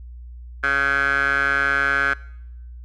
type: tone with band-pass filter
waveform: 15% pulse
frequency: 139.2 Hz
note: C#3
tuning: 8 cents sharp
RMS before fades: -20 dBFS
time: 0.63-2.14 s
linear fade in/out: 10 ms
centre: 1600 Hz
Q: 7.9
effects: noise-tail reverb RT60 0.8 s tail -22 dB re dry + added 60 Hz sine -35 dBFS peak until 2.84 s